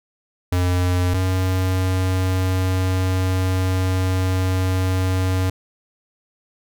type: tone pair in turn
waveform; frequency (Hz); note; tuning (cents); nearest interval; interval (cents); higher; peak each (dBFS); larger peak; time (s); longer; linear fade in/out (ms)
square; 89.9 / 93.1; F#2 / F#2; -49 / +11; minor second; 60; second; -17 / -18; first; 0.52-1.14 / 1.14-5.5; second; 5
effects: none